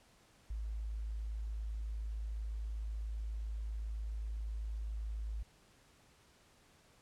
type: tone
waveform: sine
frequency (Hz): 53.8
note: A1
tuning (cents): -38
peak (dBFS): -37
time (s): 0.5-5.43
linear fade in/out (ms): 5
effects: pink hiss -66 dBFS RMS until 7.01 s + low-pass 10000 Hz 12 dB/octave